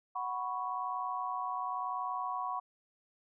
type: chord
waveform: sine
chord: F# suspended fourth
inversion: none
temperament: equal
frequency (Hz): 740 / 987.8 / 1108.7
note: F#5 / B5 / C#6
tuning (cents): 0 / 0 / 0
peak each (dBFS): -39 / -38 / -37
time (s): 0.15-2.6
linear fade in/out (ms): 10
effects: none